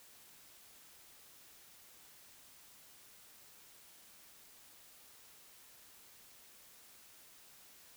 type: silence
effects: white hiss -60 dBFS RMS until 7.96 s